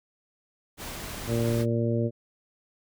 pink noise, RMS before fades -37 dBFS, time 0.77-1.66 s, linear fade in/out 50 ms
harmonic tone, 116.3 Hz, A#2, 4 cents flat, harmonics 1 / 2 / 3 / 4 / 5, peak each -26 / -29 / -31 / -32 / -33 dBFS, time 1.27-2.11 s, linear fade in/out 50 ms
effects none

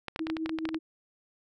clicks, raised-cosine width 0.3 ms, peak -18 dBFS, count 12, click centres 0.083 / 0.161 / 0.193 / 0.269 / 0.3 / 0.368 / 0.46 / 0.494 / 0.587 / 0.654 / 0.69 / 0.745 s
sine tone with tremolo, 320.1 Hz, D#4, 49 cents sharp, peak -28 dBFS, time 0.19-0.79 s, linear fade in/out 20 ms, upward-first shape triangle, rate 9.3 Hz, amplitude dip 65%
effects none

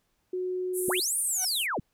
sine tone, 366.5 Hz, F#4, 16 cents flat, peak -28 dBFS, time 0.33-1 s, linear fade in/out 5 ms
pink band-pass noise, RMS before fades -34 dBFS, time 0.73-1.67 s, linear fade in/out 50 ms, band 8900 to 12000 Hz, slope 48 dB/octave
sine linear two-way sweep, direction up then down, 55 to 9680 to 55 Hz, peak -27 dBFS, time 0.88-1.8 s, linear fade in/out 5 ms, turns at 1.18 s
sawtooth tone with exponential growth, 748 Hz, F#5, 19 cents sharp, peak -29 dBFS, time 1.31-1.45 s, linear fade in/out 5 ms, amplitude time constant 29 ms
effects pink hiss -74 dBFS RMS until 1.93 s

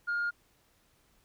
sine tone, 1417 Hz, F6, 25 cents sharp, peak -27 dBFS, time 0.07-0.31 s, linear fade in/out 20 ms, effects tanh soft clip ceiling -26 dBFS + pink hiss -68 dBFS RMS until 1.24 s

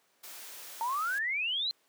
white noise, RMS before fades -46 dBFS, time 0.23-1.19 s, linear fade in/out 10 ms
sine exponential sweep, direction up, 890 to 4186 Hz, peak -29 dBFS, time 0.81-1.71 s, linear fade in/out 0 ms
effects pink hiss -69 dBFS RMS until 1.88 s + high-pass 400 Hz 12 dB/octave

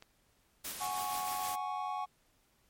click, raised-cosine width 0.2 ms, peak -33 dBFS, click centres 0.024 s
white noise with tremolo, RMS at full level -40 dBFS, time 0.64-1.56 s, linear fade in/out 10 ms, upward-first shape sine, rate 6.3 Hz, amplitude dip 35%
triangle chord, F# suspended second, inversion none, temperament equal, 740 / 830.6 / 1108.7 Hz, F#5 / G#5 / C#6, 0 / 0 / 0 cents, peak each -37 dBFS, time 0.8-2.06 s, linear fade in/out 20 ms
effects pink hiss -71 dBFS RMS until 2.69 s + MP3 64 kbps

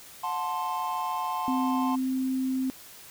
triangle chord, F# diminished, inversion none, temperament equal with one note detuned, 726 / 880 / 1046.5 Hz, F#5 / A5 / C6, -33 / 0 / 0 cents, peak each -33 / -30 / -29 dBFS, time 0.23-1.96 s, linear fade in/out 10 ms
sine tone with pitch glide, 259.4 to 261.2 Hz, C4 to C4, -15 to -3 cents, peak -25 dBFS, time 1.48-2.7 s, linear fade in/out 0 ms, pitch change +12 cents, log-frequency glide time 1.83-2.18 s
effects white hiss -48 dBFS RMS until 3.1 s

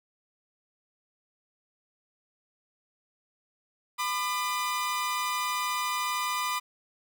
sawtooth tone pair together, 1001 / 1203.9 Hz, B5 / D6, +23 / +43 cents, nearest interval minor third, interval 320 cents, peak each -27 dBFS, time 3.98-6.6 s, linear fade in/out 20 ms, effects none

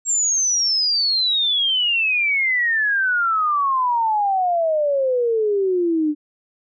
sine exponential sweep, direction down, 7560 to 293.7 Hz, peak -16 dBFS, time 0.05-6.15 s, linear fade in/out 50 ms, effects none

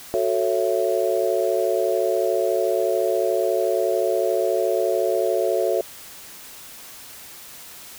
sine chord, F# minor seventh, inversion none, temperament just, 370 / 444 / 555 / 666 Hz, F#4 / A4 / C#5 / E5, 0 / +16 / +2 / +18 cents, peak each -24 dBFS, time 0.14-5.81 s, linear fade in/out 0 ms, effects white hiss -41 dBFS RMS until 7.98 s

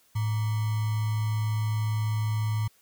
sine tone with sample-and-hold, 108.2 Hz, A2, 29 cents flat, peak -24 dBFS, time 0.15-2.68 s, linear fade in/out 10 ms, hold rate 1050 Hz, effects white hiss -63 dBFS RMS until 2.81 s

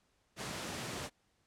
pink high-pass noise, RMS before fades -41 dBFS, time 0.36-1.1 s, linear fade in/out 50 ms, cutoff 110 Hz, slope 12 dB/octave, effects pink hiss -75 dBFS RMS until 1.46 s + low-pass 9000 Hz 12 dB/octave

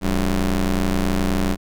25% pulse ring-modulated tone, 91.2 Hz, F#2, 24 cents flat, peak -11 dBFS, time 0.01-1.57 s, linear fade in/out 50 ms, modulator 105 Hz, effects none

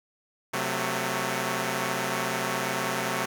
5% pulse chord, F# diminished, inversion second, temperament equal with one note detuned, 130.81 / 185 / 222.6 Hz, C3 / F#3 / A3, 0 / 0 / +20 cents, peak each -20 dBFS, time 0.53-3.26 s, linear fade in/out 10 ms, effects none

